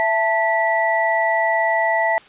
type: tone cluster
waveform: sine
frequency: 665 / 883 / 1956 Hz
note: E5 / A5 / B6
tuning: +15 / +6 / -17 cents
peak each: -20 dBFS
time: 0-2.18 s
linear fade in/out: 0 ms
effects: white hiss -46 dBFS RMS until 2.28 s + resampled to 8000 Hz